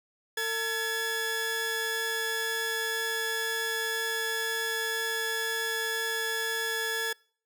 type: tone pair together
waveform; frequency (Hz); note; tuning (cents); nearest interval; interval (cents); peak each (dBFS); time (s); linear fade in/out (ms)
sawtooth; 450.5 / 1701; A4 / G#6; +41 / +41; octave + major seventh; 2300; -30 / -26; 0.37-7.13; 5
effects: noise-tail reverb RT60 0.5 s tail -26 dB re dry